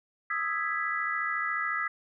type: chord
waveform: sine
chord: E major seventh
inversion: third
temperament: equal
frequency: 1244.5 / 1318.5 / 1661.2 / 1975.5 Hz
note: D#6 / E6 / G#6 / B6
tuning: 0 / 0 / 0 / 0 cents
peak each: -34 / -34 / -34 / -32 dBFS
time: 0.3-1.88 s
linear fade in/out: 5 ms
effects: none